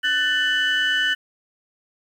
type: tone cluster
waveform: sine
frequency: 1502 / 1772 / 2980 Hz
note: F#6 / A6 / F#7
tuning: +26 / +12 / +12 cents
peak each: -21 dBFS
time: 0.03-1.15 s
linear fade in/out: 20 ms
effects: tanh soft clip ceiling -13 dBFS + 8-bit